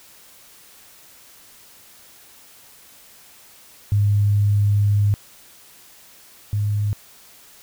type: tone pair in turn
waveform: sine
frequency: 102.4 / 103.59 Hz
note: G#2 / G#2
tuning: -24 / -4 cents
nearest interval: unison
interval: 20 cents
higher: second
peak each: -14 / -18 dBFS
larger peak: first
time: 3.92-5.14 / 6.53-6.93 s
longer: first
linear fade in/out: 0 ms
effects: white hiss -48 dBFS RMS until 7.62 s